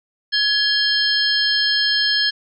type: tone cluster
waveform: sine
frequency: 1684 / 3188 / 4257 / 5210 Hz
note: G#6 / G7 / C8 / E8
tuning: +24 / +28 / +29 / -21 cents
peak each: -21 dBFS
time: 0.32-2.31 s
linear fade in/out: 20 ms
effects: none